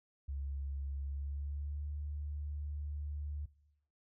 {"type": "tone with pitch glide", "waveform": "sine", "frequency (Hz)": [69.4, 73.44], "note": ["C#2", "D2"], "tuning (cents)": [3, 1], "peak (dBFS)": -37, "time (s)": [0.28, 3.46], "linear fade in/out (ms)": 10, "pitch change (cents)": 98, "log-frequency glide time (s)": [1.02, 1.87], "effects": ["noise-tail reverb RT60 0.9 s tail -21 dB re dry"]}